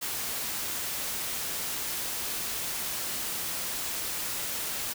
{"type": "noise", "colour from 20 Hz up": "white", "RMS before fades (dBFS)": -33, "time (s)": [0.01, 4.94], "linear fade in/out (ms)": 20, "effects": []}